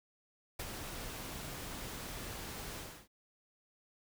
pink noise with ADSR envelope, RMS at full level -39 dBFS, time 0.59-3.08 s, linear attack 8 ms, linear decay 33 ms, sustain -5 dB, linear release 310 ms, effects none

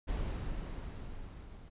brown noise with level ramp, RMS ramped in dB -34 to -50 dBFS, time 0.07-1.7 s, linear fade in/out 20 ms, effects resampled to 8000 Hz

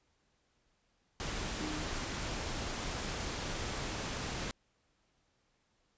sine tone in noise, 305.8 Hz, D#4, 30 cents flat, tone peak -41 dBFS, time 1.61-1.83 s, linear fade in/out 0 ms, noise pink, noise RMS -38 dBFS, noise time 1.2-4.51 s, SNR -6 dB, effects pink hiss -75 dBFS RMS until 5.97 s + resampled to 16000 Hz

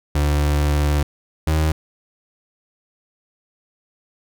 35% pulse tone pair in turn, 73.42 / 78.18 Hz, D2 / D#2, 0 / +9 cents, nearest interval minor second, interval 109 cents, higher second, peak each -14 dBFS, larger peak neither, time 0.15-1.03 / 1.47-1.72 s, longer first, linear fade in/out 5 ms, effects none

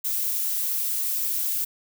violet noise, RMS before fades -26 dBFS, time 0.04-1.65 s, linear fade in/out 10 ms, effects none

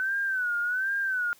sine tone with vibrato, 1508 Hz, F#6, 32 cents sharp, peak -25 dBFS, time 0-1.33 s, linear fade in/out 0 ms, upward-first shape sine, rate 1.3 Hz, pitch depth 110 cents each way, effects white hiss -58 dBFS RMS until 1.39 s

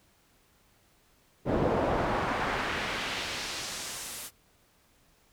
brown noise with band-pass filter sweep, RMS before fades -31 dBFS, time 1.45-4.31 s, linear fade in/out 50 ms, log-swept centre 470 to 12000 Hz, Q 1, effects pink hiss -65 dBFS RMS until 5.32 s

